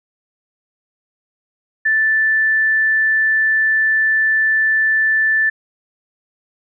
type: tone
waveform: sine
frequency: 1760 Hz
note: A6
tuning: in tune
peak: -12 dBFS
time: 1.85-5.5 s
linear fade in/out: 10 ms
effects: none